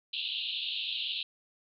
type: band-pass noise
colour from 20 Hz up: pink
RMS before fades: -35 dBFS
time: 0.13-1.23 s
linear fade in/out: 5 ms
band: 2700 to 4100 Hz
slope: 96 dB/octave
effects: none